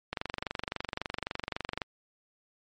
click train, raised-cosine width 0.3 ms, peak -16 dBFS, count 41, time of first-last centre 0.13-1.818 s, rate 23.7 Hz, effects MP3 48 kbps

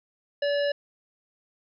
harmonic tone, 574 Hz, D5, 40 cents flat, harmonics 1 / 3 / 5 / 7 / 9, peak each -23 / -33 / -37 / -40 / -42 dBFS, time 0.42-0.72 s, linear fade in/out 5 ms, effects none

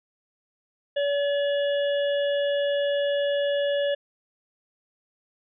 harmonic tone with a mistuned harmonic, 570 Hz, C#5, 48 cents sharp, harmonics 1 / 3 / 5 / 6, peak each -22 / -34 / -36 / -38 dBFS, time 0.96-3.95 s, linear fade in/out 10 ms, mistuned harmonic 5, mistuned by +23 cents, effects none

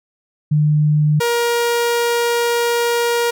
sine / sawtooth tone pair in turn, 150.6 / 472.9 Hz, D3 / A#4, +44 / +25 cents, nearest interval octave + minor sixth, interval 1981 cents, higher second, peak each -11 dBFS, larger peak neither, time 0.51-1.2 / 1.2-3.31 s, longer second, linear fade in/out 10 ms, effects none

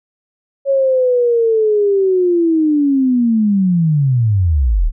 sine linear sweep, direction down, 554.4 to 30.97 Hz, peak -10 dBFS, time 0.65-4.92 s, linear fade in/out 50 ms, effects none

